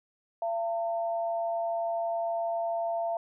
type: tone pair together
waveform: sine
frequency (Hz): 678 / 905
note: E5 / A5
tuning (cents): +49 / +48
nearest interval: perfect fourth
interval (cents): 499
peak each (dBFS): -28 / -37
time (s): 0.42-3.17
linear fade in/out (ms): 2
effects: none